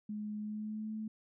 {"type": "tone with pitch glide", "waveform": "sine", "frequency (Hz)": [210.8, 217.2], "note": ["G#3", "A3"], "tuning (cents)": [26, -22], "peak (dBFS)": -37, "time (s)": [0.09, 1.08], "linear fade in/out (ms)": 5, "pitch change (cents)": 52, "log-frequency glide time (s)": [0.39, 0.93], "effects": []}